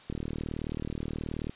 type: click train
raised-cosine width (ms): 3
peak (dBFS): -21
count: 55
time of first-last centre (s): 0.1-1.495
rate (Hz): 38.7
effects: white hiss -53 dBFS RMS until 1.55 s + resampled to 8000 Hz